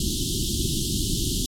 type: band-stop noise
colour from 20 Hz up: pink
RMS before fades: -25 dBFS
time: 0-1.46 s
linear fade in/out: 2 ms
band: 380 to 3000 Hz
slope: 96 dB/octave
effects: low-pass 11000 Hz 12 dB/octave + AAC 64 kbps